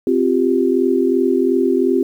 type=chord; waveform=sine; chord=C suspended fourth; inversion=none; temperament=equal; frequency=261.6 / 349.2 / 392 Hz; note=C4 / F4 / G4; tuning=0 / 0 / 0 cents; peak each=-17 dBFS; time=0.07-2.03 s; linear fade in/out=2 ms; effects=8-bit